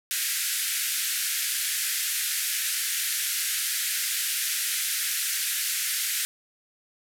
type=band-pass noise; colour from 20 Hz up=white; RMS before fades=-28 dBFS; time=0.11-6.25 s; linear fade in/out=0 ms; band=1500 to 14000 Hz; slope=48 dB/octave; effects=none